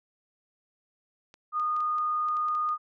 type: clicks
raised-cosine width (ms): 0.2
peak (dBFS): -33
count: 10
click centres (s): 1.341 / 1.598 / 1.765 / 1.805 / 1.984 / 2.286 / 2.369 / 2.485 / 2.551 / 2.69
type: tone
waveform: sine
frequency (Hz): 1228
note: D#6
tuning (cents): -23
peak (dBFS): -25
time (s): 1.52-2.78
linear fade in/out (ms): 50
effects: none